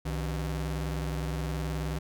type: ring-modulated tone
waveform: 45% pulse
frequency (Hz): 110.3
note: A2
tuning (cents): +5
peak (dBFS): -27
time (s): 0.05-1.99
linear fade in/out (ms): 10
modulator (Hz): 45.6
effects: none

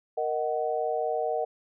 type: chord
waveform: sine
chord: D# minor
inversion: second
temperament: just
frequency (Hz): 466.7 / 622.3 / 746.7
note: A#4 / D#5 / F#5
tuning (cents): +2 / 0 / +16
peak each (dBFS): -30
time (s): 0.17-1.45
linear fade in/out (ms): 10
effects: none

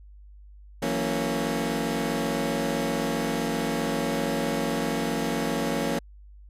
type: chord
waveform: 20% pulse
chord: F# dominant seventh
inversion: third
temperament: equal with one note detuned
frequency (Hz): 164.81 / 185 / 229.5 / 277.2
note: E3 / F#3 / A#3 / C#4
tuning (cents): 0 / 0 / -27 / 0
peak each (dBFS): -27 / -30 / -24 / -25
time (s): 0.82-5.99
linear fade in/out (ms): 5
effects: added 50 Hz sine -45 dBFS peak until 6.49 s + resampled to 32000 Hz

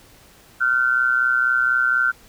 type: tone pair together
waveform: sine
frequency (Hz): 1395 / 1519.1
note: F6 / F#6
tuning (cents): -2 / +45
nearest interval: minor second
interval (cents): 147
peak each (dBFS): -18 / -19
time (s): 0.6-2.12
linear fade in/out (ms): 20
effects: pink hiss -50 dBFS RMS until 2.28 s

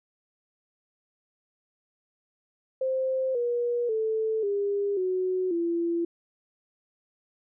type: tone with pitch steps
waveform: sine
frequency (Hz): 523.3 / 479.9 / 440 / 403.5 / 370 / 339.3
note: C5 / B4 / A4 / G#4 / F#4 / F4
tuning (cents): 0 / -50 / 0 / -50 / 0 / -50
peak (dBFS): -24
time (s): 2.81-6.05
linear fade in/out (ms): 5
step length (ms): 540
effects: none

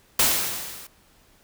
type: noise with level ramp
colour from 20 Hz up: white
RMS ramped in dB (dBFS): -17 to -43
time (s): 0.19-0.87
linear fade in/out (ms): 5
effects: pink hiss -58 dBFS RMS until 1.43 s

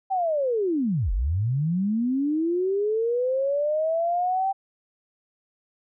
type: linear two-way sweep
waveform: sine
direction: down then up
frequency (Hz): 784 to 40.25 to 784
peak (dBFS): -21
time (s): 0.1-4.53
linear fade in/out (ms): 20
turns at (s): 1.12
effects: none

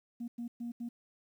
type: tone bursts at uneven times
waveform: sine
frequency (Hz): 236.9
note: A#3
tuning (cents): +28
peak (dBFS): -35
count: 4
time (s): 0.2-0.28 / 0.38-0.48 / 0.6-0.72 / 0.8-0.89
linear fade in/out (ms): 10
effects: tanh soft clip ceiling -33 dBFS + 11-bit

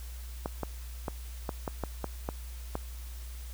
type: clicks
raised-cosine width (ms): 1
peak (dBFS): -18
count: 9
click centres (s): 0.459 / 0.633 / 1.082 / 1.492 / 1.678 / 1.837 / 2.043 / 2.289 / 2.754
effects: added 60 Hz sine -39 dBFS peak until 3.53 s + white hiss -52 dBFS RMS until 3.53 s

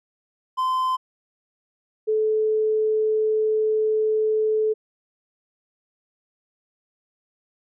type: tone pair in turn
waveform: triangle / sine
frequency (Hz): 1031 / 433.5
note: C6 / A4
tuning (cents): -26 / -26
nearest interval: octave + minor third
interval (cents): 1500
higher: first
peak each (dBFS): -18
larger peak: neither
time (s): 0.57-0.97 / 2.07-4.74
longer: second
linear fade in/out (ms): 20
effects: none

